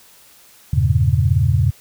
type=chord; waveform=sine; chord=E diminished seventh; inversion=none; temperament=equal with one note detuned; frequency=82.41 / 99.25 / 116.54 / 138.59 Hz; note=E2 / G2 / Bb2 / Db3; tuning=0 / +22 / 0 / 0 cents; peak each=-18 dBFS; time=0.73-1.71 s; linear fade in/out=5 ms; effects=white hiss -48 dBFS RMS until 1.8 s